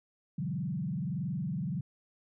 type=tone with frequency modulation; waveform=sine; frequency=163.6 Hz; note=E3; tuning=13 cents flat; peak=-31 dBFS; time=0.38-1.81 s; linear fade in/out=5 ms; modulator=21.5 Hz; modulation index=1.6; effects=none